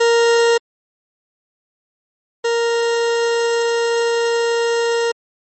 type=tone pair in turn; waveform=40% pulse; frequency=466.2 / 466.2 Hz; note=A#4 / A#4; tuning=0 / 0 cents; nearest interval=unison; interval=0 cents; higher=neither; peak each=-10 / -14 dBFS; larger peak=first; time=0-0.58 / 2.44-5.12 s; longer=second; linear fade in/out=10 ms; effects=MP3 32 kbps